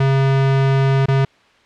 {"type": "tone with dropouts", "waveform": "square", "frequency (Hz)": 135.5, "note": "C#3", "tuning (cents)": -39, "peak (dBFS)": -13, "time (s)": [0, 1.25], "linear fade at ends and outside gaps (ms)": 5, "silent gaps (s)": [1.059, 1.083], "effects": ["white hiss -52 dBFS RMS until 1.65 s", "low-pass 3000 Hz 12 dB/octave"]}